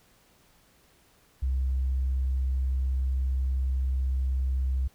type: tone with tanh clipping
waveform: triangle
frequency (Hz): 65.41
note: C2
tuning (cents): 0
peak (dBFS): -24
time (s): 1.42-4.88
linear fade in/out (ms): 10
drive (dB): 5
effects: pink hiss -62 dBFS RMS until 4.94 s